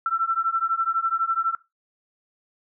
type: beating tone pair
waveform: sine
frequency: 1336 / 1348 Hz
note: E6 / E6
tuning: +23 / +38 cents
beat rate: 12 Hz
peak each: -24 / -24 dBFS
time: 0.06-1.55 s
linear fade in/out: 2 ms
effects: noise-tail reverb RT60 0.2 s tail -19 dB re dry